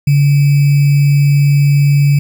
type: tone with sample-and-hold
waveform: sine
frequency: 142.6 Hz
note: C#3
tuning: 49 cents sharp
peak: -6 dBFS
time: 0.07-2.19 s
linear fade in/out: 5 ms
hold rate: 2450 Hz
effects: none